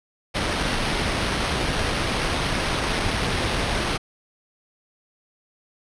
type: noise with sample-and-hold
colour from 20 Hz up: pink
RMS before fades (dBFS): -24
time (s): 0.34-3.98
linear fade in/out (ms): 20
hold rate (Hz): 7350
effects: resampled to 22050 Hz